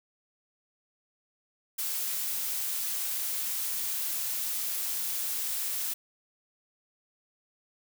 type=noise; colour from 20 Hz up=blue; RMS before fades=-32 dBFS; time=1.78-5.94 s; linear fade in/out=10 ms; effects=none